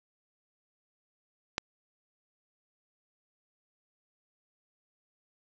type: click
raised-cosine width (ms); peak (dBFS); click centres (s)
0.2; -11; 1.581
effects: resampled to 16000 Hz + 8-bit